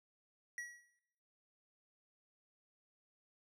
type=tone with exponential decay; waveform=square; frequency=1923 Hz; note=B6; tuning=47 cents flat; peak=-40 dBFS; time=0.58-0.99 s; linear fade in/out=1 ms; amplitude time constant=88 ms; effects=noise-tail reverb RT60 0.9 s tail -21 dB re dry + low-pass 9000 Hz 12 dB/octave